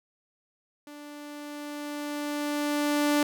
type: tone with level ramp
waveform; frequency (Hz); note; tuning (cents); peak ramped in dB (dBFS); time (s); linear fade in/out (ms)
sawtooth; 293.4; D4; -2; -39 to -17; 0.87-3.23; 2
effects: none